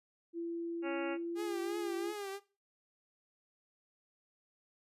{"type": "tone with pitch glide", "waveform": "sine", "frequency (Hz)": [337.5, 343.4], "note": ["E4", "F4"], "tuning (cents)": [41, -29], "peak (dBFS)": -36, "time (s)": [0.33, 2.14], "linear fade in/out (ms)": 50, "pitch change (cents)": 30, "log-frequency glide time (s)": [1.18, 1.48]}
{"type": "harmonic tone", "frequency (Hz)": 277.2, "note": "C#4", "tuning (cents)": 0, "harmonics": [1, 2, 3, 4, 5, 6, 7, 8, 9, 10], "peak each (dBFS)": [-45, -40, -45, -51, -45, -51, -53, -50, -53, -48], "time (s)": [0.82, 1.18], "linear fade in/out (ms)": 50}
{"type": "tone with vibrato", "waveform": "sawtooth", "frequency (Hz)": 404.3, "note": "G#4", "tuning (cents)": -46, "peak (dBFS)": -36, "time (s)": [1.35, 2.4], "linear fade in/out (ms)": 50, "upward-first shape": "triangle", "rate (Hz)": 2.9, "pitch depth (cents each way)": 85}
{"effects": ["noise-tail reverb RT60 0.3 s tail -17 dB re dry", "resampled to 32000 Hz"]}